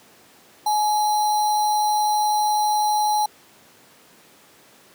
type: tone with sample-and-hold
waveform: sine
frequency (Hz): 844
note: G#5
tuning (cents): +28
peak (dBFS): -17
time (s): 0.66-3.26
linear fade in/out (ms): 5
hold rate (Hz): 4900
effects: pink hiss -51 dBFS RMS until 4.94 s + high-pass 200 Hz 12 dB/octave